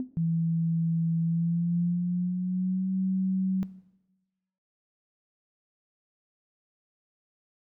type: tone with exponential decay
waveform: sine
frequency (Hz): 254.9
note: C4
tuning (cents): -45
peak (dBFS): -24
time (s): 0-0.12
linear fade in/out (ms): 1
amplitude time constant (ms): 26
type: tone with pitch glide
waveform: sine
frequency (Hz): 165.2 to 188.67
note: E3 to F#3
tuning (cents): +4 to +34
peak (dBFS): -24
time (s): 0.17-3.63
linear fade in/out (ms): 0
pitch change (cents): +230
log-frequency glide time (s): 1.21-2.9
effects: noise-tail reverb RT60 1.0 s tail -17 dB re dry